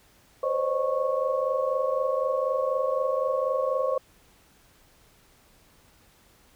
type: tone cluster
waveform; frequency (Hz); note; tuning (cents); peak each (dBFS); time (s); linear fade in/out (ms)
sine; 509 / 533 / 610 / 1102; C5 / C5 / D#5 / C#6; -48 / +32 / -34 / -11; -30 / -26 / -30 / -31; 0.43-3.98; 5
effects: pink hiss -59 dBFS RMS until 6.55 s